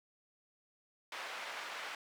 white band-pass noise, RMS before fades -44 dBFS, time 1.12-1.95 s, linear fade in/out 2 ms, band 650 to 2300 Hz, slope 12 dB/octave, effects none

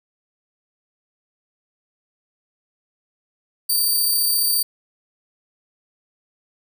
10% pulse tone with amplitude modulation, 4632 Hz, D8, 25 cents flat, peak -9 dBFS, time 3.69-4.63 s, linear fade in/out 10 ms, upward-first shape sine, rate 34.6 Hz, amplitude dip 25%, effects none

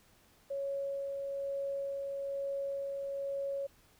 sine tone with tremolo, 554.4 Hz, C#5, in tune, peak -33 dBFS, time 0.5-3.67 s, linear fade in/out 10 ms, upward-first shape sine, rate 1.1 Hz, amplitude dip 25%, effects pink hiss -65 dBFS RMS until 3.99 s

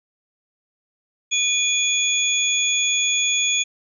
sine tone cluster, 2449 / 3398 / 6710 Hz, D#7 / G#7 / G#8, -28 / +39 / +17 cents, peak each -22 dBFS, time 1.31-3.64 s, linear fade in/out 20 ms, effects none

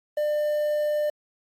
triangle tone with quantisation, 598 Hz, D5, 31 cents sharp, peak -20 dBFS, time 0.17-1.1 s, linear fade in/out 5 ms, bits 8, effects AAC 48 kbps

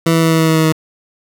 20% pulse tone with pitch steps, 164.81 / 163.86 / 162.92 / 161.98 / 161.05 / 160.12 / 159.2 / 158.28 Hz, E3 / E3 / E3 / E3 / E3 / D#3 / D#3 / D#3, 0 / -10 / -20 / -30 / -40 / +50 / +40 / +30 cents, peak -5 dBFS, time 0.06-0.724 s, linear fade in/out 5 ms, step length 83 ms, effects none

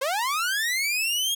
sawtooth linear sweep, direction up, 504 to 3305 Hz, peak -20 dBFS, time 0.01-1.35 s, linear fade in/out 10 ms, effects none

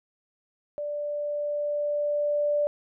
sine tone with level ramp, 587.3 Hz, D5, in tune, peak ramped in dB -29 to -21 dBFS, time 0.78-2.67 s, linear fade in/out 0 ms, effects none

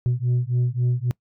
sine beating tone pair, 121.3 / 125 Hz, B2 / B2, -31 / +21 cents, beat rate 3.7 Hz, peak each -20 dBFS, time 0.06-1.11 s, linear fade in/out 0 ms, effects noise-tail reverb RT60 0.1 s tail -26 dB re dry + tanh soft clip ceiling -16 dBFS

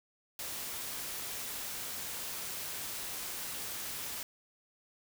white noise, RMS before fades -40 dBFS, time 0.39-4.23 s, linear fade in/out 2 ms, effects none

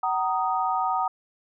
sine chord, D# minor, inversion first, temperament equal with one note detuned, 755.5 / 932.3 / 1244.5 Hz, F#5 / A#5 / D#6, +36 / 0 / 0 cents, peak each -26 / -27 / -27 dBFS, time 0.03-1.08 s, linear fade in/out 5 ms, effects none

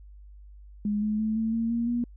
sine tone with pitch steps, 207.7 / 212.7 / 217.8 / 223 / 228.3 / 233.8 / 239.4 Hz, G#3 / G#3 / A3 / A3 / A#3 / A#3 / A#3, 0 / +42 / -17 / +23 / -36 / +5 / +46 cents, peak -24 dBFS, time 0.85-2.04 s, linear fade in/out 2 ms, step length 170 ms, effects added 50 Hz sine -45 dBFS peak until 2.16 s

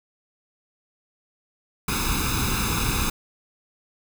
pink noise with comb filter, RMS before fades -24 dBFS, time 1.88-3.1 s, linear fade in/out 5 ms, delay 0.79 ms, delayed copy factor +0.9, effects none

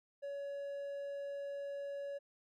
triangle tone, 563 Hz, C#5, 27 cents sharp, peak -38 dBFS, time 0.22-2.19 s, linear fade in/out 20 ms, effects none

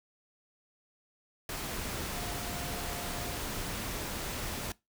sine tone in noise, 704 Hz, F5, 14 cents sharp, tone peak -46 dBFS, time 2.13-3.37 s, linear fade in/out 2 ms, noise pink, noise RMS -37 dBFS, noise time 1.49-4.72 s, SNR -12 dB, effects noise-tail reverb RT60 0.2 s tail -21 dB re dry

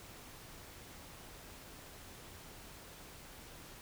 silence, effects pink hiss -53 dBFS RMS until 3.81 s

